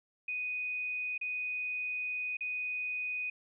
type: tone with dropouts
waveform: sine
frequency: 2489 Hz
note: D#7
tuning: in tune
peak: -33 dBFS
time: 0.28-3.3 s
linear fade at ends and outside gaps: 5 ms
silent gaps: 1.179-1.212 / 2.37-2.407 s
effects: none